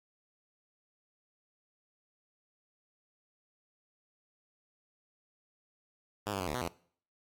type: tone with pitch steps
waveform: 5% pulse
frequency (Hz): 103.5 / 97.8 / 90.8 / 74.8 / 124.7 / 85.9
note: G#2 / G2 / F#2 / D2 / B2 / F2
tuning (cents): -5 / -4 / -32 / +32 / +17 / -28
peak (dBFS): -22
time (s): 6.26-6.686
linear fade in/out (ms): 10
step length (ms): 71
effects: noise-tail reverb RT60 0.5 s tail -20 dB re dry + MP3 96 kbps